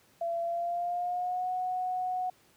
sine tone with pitch glide, 678 to 735.1 Hz, E5 to F#5, +49 to -11 cents, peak -29 dBFS, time 0.21-2.3 s, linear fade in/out 5 ms, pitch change +140 cents, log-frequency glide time 0.41-1.49 s, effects pink hiss -63 dBFS RMS until 2.56 s + high-pass 100 Hz 12 dB/octave

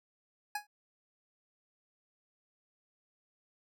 25% pulse tone with exponential decay, 832 Hz, G#5, 3 cents sharp, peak -27 dBFS, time 0.55-0.67 s, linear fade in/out 5 ms, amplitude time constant 24 ms, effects none

